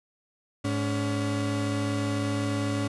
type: tone pair together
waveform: 35% pulse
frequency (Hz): 105.75 / 283.3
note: G#2 / C#4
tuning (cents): +32 / +38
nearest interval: octave + perfect fourth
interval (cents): 1706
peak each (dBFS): -27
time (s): 0.64-2.88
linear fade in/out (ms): 10
effects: resampled to 24000 Hz